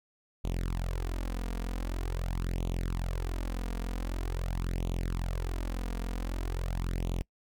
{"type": "tone with flanger", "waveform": "sawtooth", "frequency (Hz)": 43.65, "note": "F1", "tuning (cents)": 0, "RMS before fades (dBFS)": -33, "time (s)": [0.44, 7.22], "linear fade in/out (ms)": 0, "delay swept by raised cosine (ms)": [0.29, 4.29], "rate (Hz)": 0.45, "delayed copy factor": 0.8, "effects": ["noise-tail reverb RT60 0.1 s tail -25 dB re dry"]}